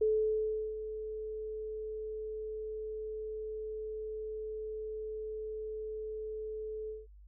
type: tone with ADSR envelope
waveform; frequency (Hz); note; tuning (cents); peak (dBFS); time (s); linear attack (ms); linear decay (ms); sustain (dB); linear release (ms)
sine; 433.1; A4; -27; -25; 0.01-7.07; 7; 730; -12; 180
effects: added 50 Hz sine -52 dBFS peak until 7.27 s